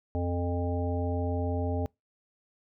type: harmonic tone with a mistuned harmonic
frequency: 87.31 Hz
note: F2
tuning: in tune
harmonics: 1 / 3 / 5 / 7 / 9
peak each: -29 / -34 / -36 / -37 / -39 dBFS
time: 0.15-1.86 s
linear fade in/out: 0 ms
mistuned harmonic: 9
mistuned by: +26 cents
effects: noise-tail reverb RT60 0.2 s tail -26 dB re dry